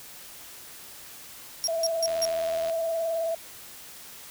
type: tone bursts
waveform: 35% pulse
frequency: 5588 Hz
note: F8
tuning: in tune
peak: -21 dBFS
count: 4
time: 1.64-2.252 s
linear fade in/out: 0 ms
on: 33 ms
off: 160 ms
type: tone with vibrato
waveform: sine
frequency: 659.3 Hz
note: E5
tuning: in tune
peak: -25 dBFS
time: 1.68-3.35 s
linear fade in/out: 5 ms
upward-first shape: square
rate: 19 Hz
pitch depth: 23 cents each way
type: click train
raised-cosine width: 0.2 ms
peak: -22 dBFS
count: 51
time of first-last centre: 2.08-2.697 s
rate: 81 Hz
effects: white hiss -45 dBFS RMS until 4.3 s